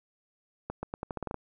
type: accelerating click train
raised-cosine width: 1 ms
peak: -20 dBFS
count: 10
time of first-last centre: 0.7-1.343 s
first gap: 130 ms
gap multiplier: 0.84
effects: none